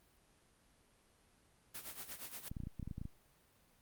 white noise with tremolo, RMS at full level -45 dBFS, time 1.74-2.49 s, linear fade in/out 10 ms, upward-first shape sine, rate 8.5 Hz, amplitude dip 75%
clicks, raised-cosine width 5 ms, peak -31 dBFS, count 12, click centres 2.515 / 2.568 / 2.603 / 2.636 / 2.671 / 2.797 / 2.828 / 2.876 / 2.912 / 2.981 / 3.015 / 3.054 s
effects pink hiss -70 dBFS RMS until 3.81 s + Opus 32 kbps

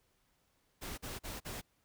pink noise bursts, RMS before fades -43 dBFS, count 4, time 0.81-1.616 s, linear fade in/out 20 ms, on 170 ms, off 42 ms, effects pink hiss -75 dBFS RMS until 1.84 s

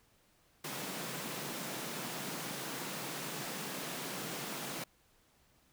pink high-pass noise, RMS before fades -41 dBFS, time 0.64-4.84 s, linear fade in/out 5 ms, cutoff 130 Hz, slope 96 dB/octave, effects pink hiss -69 dBFS RMS until 5.72 s

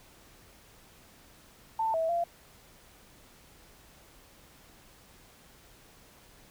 sine tone with pitch steps, 891 / 650 / 686 Hz, A5 / E5 / F5, +22 / -24 / -31 cents, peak -26 dBFS, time 1.79-2.24 s, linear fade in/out 5 ms, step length 150 ms, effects pink hiss -57 dBFS RMS until 6.5 s

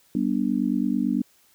sine chord, G major, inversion none, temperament just, 196 / 245 / 294 Hz, G3 / B3 / D4, 0 / -14 / +2 cents, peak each -26 / -24 / -26 dBFS, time 0.15-1.22 s, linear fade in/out 2 ms, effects white hiss -60 dBFS RMS until 1.54 s

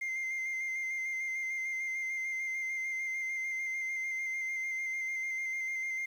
sine tone with vibrato, 2093 Hz, C7, in tune, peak -30 dBFS, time 0.01-6.06 s, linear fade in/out 10 ms, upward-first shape square, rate 6.7 Hz, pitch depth 17 cents each way, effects tanh soft clip ceiling -32 dBFS + 10-bit

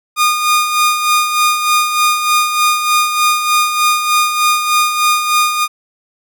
sawtooth tone with tremolo, 1222 Hz, D#6, 32 cents flat, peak -5 dBFS, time 0.16-5.68 s, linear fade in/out 50 ms, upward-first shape sine, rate 3.3 Hz, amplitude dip 55%, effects none

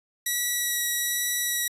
5% pulse tone with vibrato, 1934 Hz, B6, 37 cents flat, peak -14 dBFS, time 0.26-1.68 s, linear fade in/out 5 ms, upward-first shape sine, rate 1.2 Hz, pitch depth 10 cents each way, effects resampled to 32000 Hz

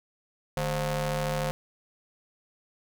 sawtooth ring-modulated tone, 186.9 Hz, F#3, 18 cents sharp, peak -20 dBFS, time 0.57-1.51 s, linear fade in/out 0 ms, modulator 337 Hz, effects none

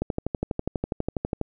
click train, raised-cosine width 2 ms, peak -12 dBFS, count 18, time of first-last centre 0.02-1.413 s, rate 12.2 Hz, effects none

